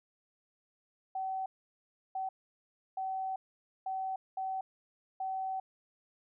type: tone bursts at uneven times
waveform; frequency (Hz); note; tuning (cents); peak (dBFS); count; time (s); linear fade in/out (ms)
sine; 762; G5; -49; -33; 6; 1.15-1.46 / 2.15-2.29 / 2.97-3.36 / 3.86-4.16 / 4.37-4.61 / 5.2-5.6; 5
effects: none